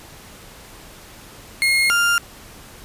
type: tone pair in turn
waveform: 35% pulse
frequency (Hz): 2148 / 1398.9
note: C7 / F6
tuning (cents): +45 / +2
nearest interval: perfect fifth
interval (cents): 743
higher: first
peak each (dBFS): -13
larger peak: neither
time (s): 1.62-1.9 / 1.9-2.18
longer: neither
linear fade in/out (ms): 0
effects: pink hiss -42 dBFS RMS until 2.84 s + resampled to 32000 Hz